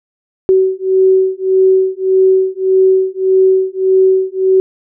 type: beating tone pair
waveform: sine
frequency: 377.5 / 379.2 Hz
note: F#4 / F#4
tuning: +35 / +43 cents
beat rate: 1.7 Hz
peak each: -11 dBFS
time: 0.49-4.6 s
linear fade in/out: 0 ms
effects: none